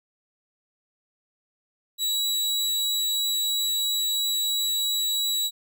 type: tone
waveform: sawtooth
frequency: 3901 Hz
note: B7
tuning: 22 cents flat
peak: -20 dBFS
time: 1.98-5.51 s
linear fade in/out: 50 ms
effects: none